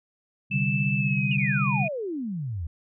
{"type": "chord", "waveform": "sine", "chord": "C suspended second", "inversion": "none", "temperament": "equal", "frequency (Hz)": [130.81, 146.83, 196], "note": ["C3", "D3", "G3"], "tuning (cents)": [0, 0, 0], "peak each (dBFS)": -27, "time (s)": [0.5, 1.89], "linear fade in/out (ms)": 50}
{"type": "tone with pitch glide", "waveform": "sine", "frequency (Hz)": [2637, 2460], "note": ["E7", "D#7"], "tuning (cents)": [0, -20], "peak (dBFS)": -27, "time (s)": [0.51, 1.88], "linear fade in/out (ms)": 5, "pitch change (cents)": -120, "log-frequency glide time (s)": [0.97, 1.4]}
{"type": "exponential sweep", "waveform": "sine", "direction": "down", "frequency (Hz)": [2941, 75.1], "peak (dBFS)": -28, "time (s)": [1.31, 2.67], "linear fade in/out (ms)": 5}
{"effects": []}